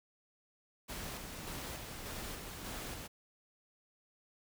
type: noise with tremolo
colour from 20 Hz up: pink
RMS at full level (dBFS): -43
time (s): 0.88-3.08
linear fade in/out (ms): 20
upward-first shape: square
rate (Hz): 1.7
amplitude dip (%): 30
effects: none